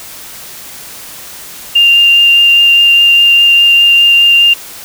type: tone with vibrato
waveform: sine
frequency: 2794 Hz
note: F7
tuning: in tune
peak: -3 dBFS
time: 1.75-4.54 s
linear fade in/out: 10 ms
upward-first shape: triangle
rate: 4.9 Hz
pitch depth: 10 cents each way
effects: white hiss -29 dBFS RMS until 4.84 s